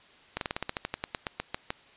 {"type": "slowing click train", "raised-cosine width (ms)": 0.3, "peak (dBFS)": -14, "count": 16, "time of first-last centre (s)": [0.37, 1.704], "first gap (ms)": 42, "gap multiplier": 1.1, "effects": ["white hiss -56 dBFS RMS until 1.96 s", "resampled to 8000 Hz"]}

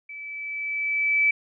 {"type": "tone with level ramp", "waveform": "sine", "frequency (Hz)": 2307, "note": "D7", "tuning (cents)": -31, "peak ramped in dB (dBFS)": [-36, -16], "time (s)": [0.09, 1.31], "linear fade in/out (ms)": 5, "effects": []}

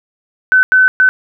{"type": "tone bursts at uneven times", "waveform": "sine", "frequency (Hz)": 1516, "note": "F#6", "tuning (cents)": 42, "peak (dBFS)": -5, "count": 3, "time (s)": [[0.52, 0.63], [0.72, 0.88], [1, 1.09]], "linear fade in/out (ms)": 0, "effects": []}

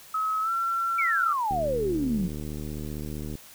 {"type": "tone with pitch glide", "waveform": "sine", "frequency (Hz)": [1283, 1355.4], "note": ["E6", "E6"], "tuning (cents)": [-47, 48], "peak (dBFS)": -24, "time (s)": [0.14, 1.33], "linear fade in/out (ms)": 5, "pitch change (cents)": 95, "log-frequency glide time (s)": [0.41, 0.51]}
{"type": "exponential sweep", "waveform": "sine", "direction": "down", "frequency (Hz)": [2349, 169.2], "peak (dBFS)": -24, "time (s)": [0.98, 2.28], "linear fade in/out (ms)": 10}
{"type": "click train", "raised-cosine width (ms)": 3, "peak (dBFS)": -23, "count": 140, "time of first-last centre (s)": [1.51, 3.354], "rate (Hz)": 75.4}
{"effects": ["white hiss -49 dBFS RMS until 3.54 s"]}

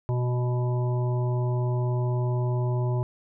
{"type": "harmonic tone", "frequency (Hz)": 123.47, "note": "B2", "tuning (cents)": 0, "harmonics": [1, 3, 5, 7, 8], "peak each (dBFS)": [-23, -33, -37, -40, -41], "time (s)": [0.09, 3.03], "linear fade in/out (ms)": 0, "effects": []}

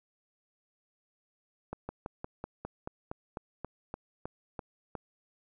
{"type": "slowing click train", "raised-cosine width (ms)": 1, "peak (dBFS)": -23, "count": 14, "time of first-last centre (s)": [1.73, 4.953], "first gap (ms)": 160, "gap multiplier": 1.07, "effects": []}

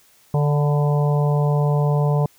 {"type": "harmonic tone with a mistuned harmonic", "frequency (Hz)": 146.83, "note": "D3", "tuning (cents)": 0, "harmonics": [1, 3, 4, 5, 6, 7], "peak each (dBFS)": [-16, -26, -28, -30, -32, -33], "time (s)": [0.34, 2.26], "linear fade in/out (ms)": 2, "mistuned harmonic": 7, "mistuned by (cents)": -39, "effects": ["white hiss -55 dBFS RMS until 2.38 s"]}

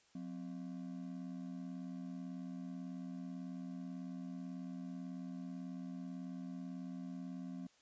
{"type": "ring-modulated tone", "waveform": "triangle", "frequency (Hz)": 220, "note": "A3", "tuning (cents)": 0, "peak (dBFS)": -38, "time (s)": [0.15, 7.67], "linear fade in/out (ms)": 2, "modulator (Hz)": 39.1, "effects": ["white hiss -70 dBFS RMS until 7.81 s", "resampled to 16000 Hz"]}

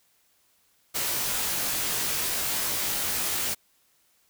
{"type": "noise with comb filter", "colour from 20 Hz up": "white", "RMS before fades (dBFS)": -28, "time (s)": [0.94, 3.55], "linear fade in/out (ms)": 20, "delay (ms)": 19, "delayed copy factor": -0.8, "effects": ["white hiss -66 dBFS RMS until 4.29 s"]}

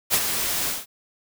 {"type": "noise with ADSR envelope", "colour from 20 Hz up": "white", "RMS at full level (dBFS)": -18, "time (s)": [0.1, 0.86], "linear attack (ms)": 39, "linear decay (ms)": 57, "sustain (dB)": -7, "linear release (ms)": 180, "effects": []}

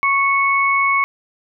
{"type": "tone pair together", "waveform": "sine", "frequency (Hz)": [1105.2, 2209], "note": ["C#6", "C#7"], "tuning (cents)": [-6, -7], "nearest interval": "octave", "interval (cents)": 1199, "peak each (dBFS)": -16, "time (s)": [0.03, 1.04], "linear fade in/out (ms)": 0, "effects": []}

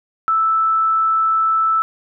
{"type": "tone", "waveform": "sine", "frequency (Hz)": 1317, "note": "E6", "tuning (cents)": -2, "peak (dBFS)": -13, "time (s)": [0.28, 1.82], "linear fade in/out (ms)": 0, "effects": []}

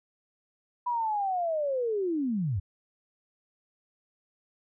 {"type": "linear sweep", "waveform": "sine", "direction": "down", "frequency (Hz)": [987.8, 82.41], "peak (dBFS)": -26, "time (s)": [0.86, 2.6], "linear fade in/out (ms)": 10, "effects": []}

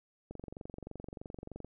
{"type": "click train", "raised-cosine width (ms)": 2, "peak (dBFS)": -30, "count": 32, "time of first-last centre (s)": [0.31, 1.646], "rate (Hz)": 23.2, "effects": []}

